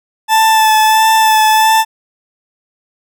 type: tone with vibrato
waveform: 40% pulse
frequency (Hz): 876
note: A5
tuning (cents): -8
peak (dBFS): -6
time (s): 0.28-1.85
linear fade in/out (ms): 50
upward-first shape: sine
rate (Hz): 1.5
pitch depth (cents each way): 19
effects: none